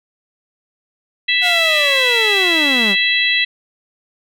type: harmonic tone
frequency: 659.3 Hz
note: E5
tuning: in tune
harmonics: 3 / 4 / 5 / 6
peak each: -17 / -18 / -19 / -20 dBFS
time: 1.28-3.45 s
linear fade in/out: 10 ms
type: linear sweep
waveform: sawtooth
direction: down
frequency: 733 to 181.2 Hz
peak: -15 dBFS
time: 1.41-2.96 s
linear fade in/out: 50 ms
effects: none